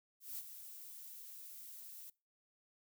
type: noise with ADSR envelope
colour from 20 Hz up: violet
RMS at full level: -43 dBFS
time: 0.2-2.1 s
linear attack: 180 ms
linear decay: 38 ms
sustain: -9 dB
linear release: 5 ms
effects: noise-tail reverb RT60 0.3 s tail -23 dB re dry

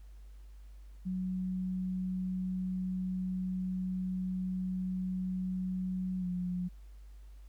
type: tone with pitch glide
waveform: sine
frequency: 185 to 179.42 Hz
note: F#3 to F3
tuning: 0 to +47 cents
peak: -32 dBFS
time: 1.05-6.69 s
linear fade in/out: 20 ms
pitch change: -53 cents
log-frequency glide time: 6.2-6.25 s
effects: added 50 Hz sine -48 dBFS peak until 7.48 s + pink hiss -70 dBFS RMS until 7.48 s

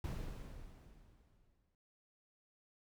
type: noise with exponential decay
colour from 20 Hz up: brown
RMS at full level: -39 dBFS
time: 0.04-1.75 s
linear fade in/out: 2 ms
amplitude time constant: 370 ms
effects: none

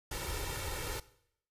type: noise with comb filter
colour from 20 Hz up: pink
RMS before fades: -38 dBFS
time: 0.11-1 s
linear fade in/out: 5 ms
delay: 2.2 ms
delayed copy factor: +0.75
effects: noise-tail reverb RT60 0.7 s tail -18 dB re dry + resampled to 32000 Hz

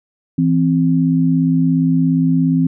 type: tone pair together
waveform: sine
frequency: 164.81 / 262 Hz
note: E3 / C4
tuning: 0 / +2 cents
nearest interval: minor sixth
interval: 802 cents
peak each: -14 dBFS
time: 0.38-2.67 s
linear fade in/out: 5 ms
effects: none

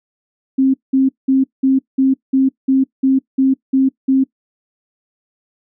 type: tone bursts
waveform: sine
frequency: 266.2 Hz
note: C4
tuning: 30 cents sharp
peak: -9 dBFS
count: 11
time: 0.58-4.24 s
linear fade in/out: 10 ms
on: 160 ms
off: 190 ms
effects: noise-tail reverb RT60 0.1 s tail -20 dB re dry

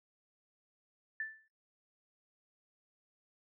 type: tone with exponential decay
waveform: sine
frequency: 1762 Hz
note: A6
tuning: 2 cents sharp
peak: -33 dBFS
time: 1.2-1.48 s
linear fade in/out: 2 ms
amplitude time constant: 59 ms
effects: noise-tail reverb RT60 0.3 s tail -21 dB re dry

